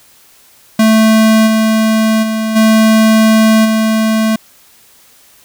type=tone with level steps; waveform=square; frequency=220 Hz; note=A3; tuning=in tune; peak=-6 / -9 / -14 / -6 / -10 dBFS; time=0.79-4.36 s; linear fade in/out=5 ms; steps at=1.46 / 2.22 / 2.55 / 3.64 s; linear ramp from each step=20 ms; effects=white hiss -45 dBFS RMS until 5.44 s